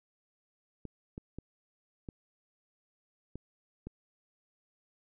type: clicks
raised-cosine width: 3 ms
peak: -28 dBFS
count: 6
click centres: 0.853 / 1.179 / 1.386 / 2.088 / 3.356 / 3.87 s
effects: none